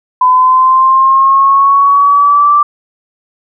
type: linear sweep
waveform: sine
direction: up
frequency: 1006 to 1174.7 Hz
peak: -4 dBFS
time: 0.21-2.63 s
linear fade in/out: 5 ms
effects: none